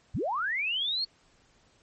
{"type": "linear sweep", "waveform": "sine", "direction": "up", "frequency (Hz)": [51.91, 4400], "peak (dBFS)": -27, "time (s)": [0.14, 1.05], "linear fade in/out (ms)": 10, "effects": ["pink hiss -64 dBFS RMS until 1.82 s", "MP3 32 kbps"]}